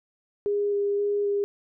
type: tone with vibrato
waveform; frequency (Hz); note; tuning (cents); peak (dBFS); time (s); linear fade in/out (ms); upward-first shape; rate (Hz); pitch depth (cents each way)
sine; 406.8; G#4; -36; -22; 0.46-1.44; 0; square; 1.9; 9
effects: none